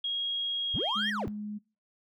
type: tone with pitch glide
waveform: sine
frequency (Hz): 3281 to 3219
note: G#7 to G7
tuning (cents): -22 to +45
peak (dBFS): -29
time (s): 0.04-1.1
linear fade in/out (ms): 5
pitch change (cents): -33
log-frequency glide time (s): 0.68-0.89
type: linear two-way sweep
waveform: triangle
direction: up then down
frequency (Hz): 45.82 to 1948 to 45.82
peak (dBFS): -29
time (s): 0.74-1.28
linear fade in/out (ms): 0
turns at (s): 1.1
type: tone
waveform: sine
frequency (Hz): 209.3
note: G#3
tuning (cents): +14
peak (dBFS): -34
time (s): 0.95-1.59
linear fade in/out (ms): 20
effects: noise-tail reverb RT60 0.4 s tail -26 dB re dry